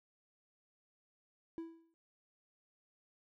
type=tone with exponential decay; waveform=triangle; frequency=329.6 Hz; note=E4; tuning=in tune; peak=-36 dBFS; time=1.58-1.94 s; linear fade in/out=0 ms; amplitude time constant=78 ms; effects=none